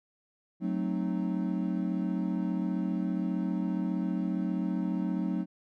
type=chord; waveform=triangle; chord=F# diminished seventh; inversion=none; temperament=equal with one note detuned; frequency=185 / 220 / 261.6 / 308.6 Hz; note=F#3 / A3 / C4 / Eb4; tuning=0 / 0 / 0 / -14 cents; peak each=-29 / -33 / -34 / -33 dBFS; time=0.6-5.46 s; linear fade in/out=50 ms; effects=none